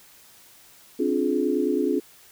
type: chord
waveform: sine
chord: D half-diminished seventh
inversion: third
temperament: just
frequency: 264.3 / 293.7 / 352.4 / 422.9 Hz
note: C4 / D4 / F4 / Ab4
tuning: +18 / 0 / +16 / +31 cents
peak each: -26 dBFS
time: 0.99-2 s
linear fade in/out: 10 ms
effects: white hiss -52 dBFS RMS until 2.31 s